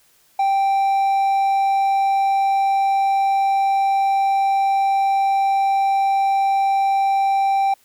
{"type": "tone", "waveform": "triangle", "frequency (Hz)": 784, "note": "G5", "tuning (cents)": 0, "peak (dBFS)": -13, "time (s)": [0.39, 7.74], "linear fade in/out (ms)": 5, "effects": ["white hiss -57 dBFS RMS until 7.84 s"]}